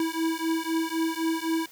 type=beating tone pair; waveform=square; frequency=323.7 / 327.6 Hz; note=E4 / E4; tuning=-31 / -11 cents; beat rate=3.9 Hz; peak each=-29 dBFS; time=0-1.66 s; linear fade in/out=2 ms; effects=white hiss -52 dBFS RMS until 1.71 s